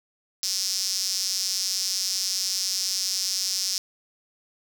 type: tone with high-pass filter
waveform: sawtooth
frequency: 190.1 Hz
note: F#3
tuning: 47 cents sharp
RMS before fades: -27 dBFS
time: 0.43-3.78 s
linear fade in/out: 0 ms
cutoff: 5300 Hz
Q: 5.5
effects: none